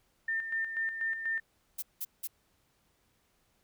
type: tone with tremolo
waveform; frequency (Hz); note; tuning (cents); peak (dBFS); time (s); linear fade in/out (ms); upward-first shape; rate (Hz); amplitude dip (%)
sine; 1804; A6; +43; -29; 0.28-1.4; 5; square; 4.1; 55
type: noise bursts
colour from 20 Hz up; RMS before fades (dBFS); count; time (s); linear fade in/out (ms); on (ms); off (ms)
violet; -36; 3; 1.78-2.275; 10; 45; 180
effects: pink hiss -72 dBFS RMS until 3.63 s